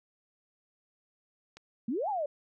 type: click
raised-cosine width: 0.2 ms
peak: -31 dBFS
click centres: 1.57 s
type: exponential two-way sweep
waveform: sine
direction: up then down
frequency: 210.1 to 880 to 559 Hz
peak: -29 dBFS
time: 1.88-2.26 s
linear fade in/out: 5 ms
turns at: 2.09 s
effects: none